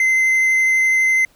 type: tone with vibrato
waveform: triangle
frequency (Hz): 2065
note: C7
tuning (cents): -23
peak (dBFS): -11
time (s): 0-1.25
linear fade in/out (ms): 2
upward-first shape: triangle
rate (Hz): 12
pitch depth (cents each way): 9
effects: pink hiss -55 dBFS RMS until 1.35 s